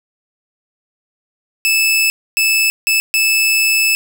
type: tone bursts at uneven times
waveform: sawtooth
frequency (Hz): 2620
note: E7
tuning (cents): -11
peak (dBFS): -8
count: 4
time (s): 1.65-2.1 / 2.37-2.7 / 2.87-3 / 3.14-3.95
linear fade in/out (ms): 0
effects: none